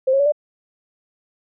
sine tone with pitch steps, 523.3 / 545.5 / 568.7 / 592.8 Hz, C5 / C#5 / C#5 / D5, 0 / -28 / +44 / +16 cents, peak -13 dBFS, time 0.07-0.322 s, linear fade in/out 10 ms, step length 63 ms, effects none

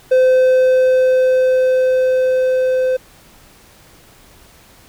triangle tone with level ramp, 514 Hz, C5, 31 cents flat, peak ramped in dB -6 to -11 dBFS, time 0.11-2.97 s, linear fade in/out 10 ms, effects pink hiss -46 dBFS RMS until 4.88 s

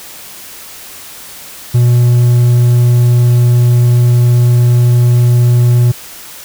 triangle tone, 121.3 Hz, B2, 31 cents flat, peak -3 dBFS, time 1.74-5.92 s, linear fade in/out 10 ms, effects white hiss -31 dBFS RMS until 6.44 s

